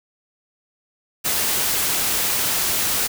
white noise, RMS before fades -21 dBFS, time 1.24-3.08 s, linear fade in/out 20 ms, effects none

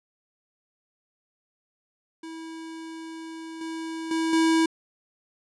square tone with level steps, 324.7 Hz, E4, 26 cents flat, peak -37 / -32 / -24 / -19 dBFS, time 2.23-4.66 s, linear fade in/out 5 ms, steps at 3.61 / 4.11 / 4.33 s, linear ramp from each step 2 ms, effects resampled to 22050 Hz

